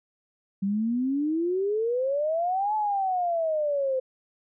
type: exponential two-way sweep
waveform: sine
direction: up then down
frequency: 191.5 to 867 to 513 Hz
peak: -23 dBFS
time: 0.62-4 s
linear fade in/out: 10 ms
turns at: 2.75 s
effects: none